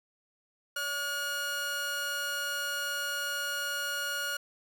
sawtooth tone pair together, 569.9 / 1436 Hz, C#5 / F6, +48 / +48 cents, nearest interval octave + major third, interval 1600 cents, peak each -38 / -28 dBFS, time 0.76-4.37 s, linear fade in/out 5 ms, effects none

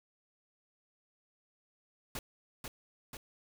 pink noise with echo, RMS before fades -40 dBFS, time 2.15-2.19 s, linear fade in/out 2 ms, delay 490 ms, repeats 2, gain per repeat -3 dB, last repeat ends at 3.17 s, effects none

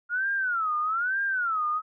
sine tone with vibrato, 1396.9 Hz, F6, in tune, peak -24 dBFS, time 0.09-1.82 s, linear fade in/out 50 ms, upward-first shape sine, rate 1.1 Hz, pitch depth 240 cents each way, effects none

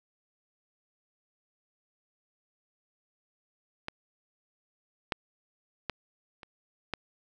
clicks, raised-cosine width 0.3 ms, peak -18 / -12 / -15 / -29 / -15 dBFS, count 5, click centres 3.884 / 5.122 / 5.897 / 6.432 / 6.937 s, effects none

